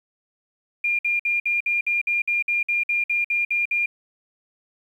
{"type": "tone bursts", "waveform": "sine", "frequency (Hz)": 2406, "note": "D7", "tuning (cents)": 41, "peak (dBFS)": -19, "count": 15, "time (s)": [0.84, 3.86], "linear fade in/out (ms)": 5, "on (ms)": 150, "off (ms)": 55, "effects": ["9-bit"]}